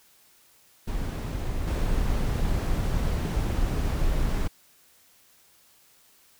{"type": "noise with level steps", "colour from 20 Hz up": "brown", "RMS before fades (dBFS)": [-29, -25], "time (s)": [0.87, 4.48], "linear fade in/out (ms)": 10, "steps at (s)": 1.67, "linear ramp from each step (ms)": 10, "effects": ["white hiss -59 dBFS RMS until 6.39 s"]}